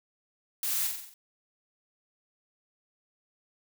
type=noise with echo; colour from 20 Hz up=blue; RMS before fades=-31 dBFS; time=0.63-0.87 s; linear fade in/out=2 ms; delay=45 ms; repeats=6; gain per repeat=-4 dB; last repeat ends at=1.14 s; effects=none